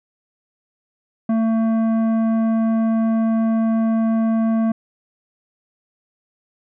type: tone with tanh clipping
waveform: sine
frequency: 224.3 Hz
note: A3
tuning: 34 cents sharp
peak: -17 dBFS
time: 1.29-4.72 s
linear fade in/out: 5 ms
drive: 11 dB
effects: none